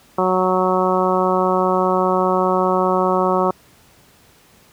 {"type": "harmonic tone", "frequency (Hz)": 185, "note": "F#3", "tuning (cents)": 0, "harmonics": [1, 2, 3, 4, 5, 6, 7], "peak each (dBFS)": [-23, -20, -21, -23, -23, -22, -25], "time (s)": [0.18, 3.51], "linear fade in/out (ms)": 5, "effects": ["pink hiss -51 dBFS RMS until 4.72 s", "high-pass 60 Hz 12 dB/octave"]}